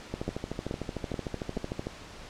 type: two click trains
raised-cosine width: 2 ms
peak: -18 / -19 dBFS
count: 4 / 24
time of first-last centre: 0.28-1.573 / 0.14-1.869 s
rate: 2.32 / 13.3 Hz
effects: pink hiss -46 dBFS RMS until 2.29 s + low-pass 6000 Hz 12 dB/octave